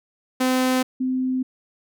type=tone pair in turn; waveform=sawtooth / sine; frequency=256.7 / 257.7 Hz; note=C4 / C4; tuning=-33 / -26 cents; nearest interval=unison; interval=7 cents; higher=second; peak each=-14 / -20 dBFS; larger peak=first; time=0.4-0.83 / 1-1.43 s; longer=neither; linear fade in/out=10 ms; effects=none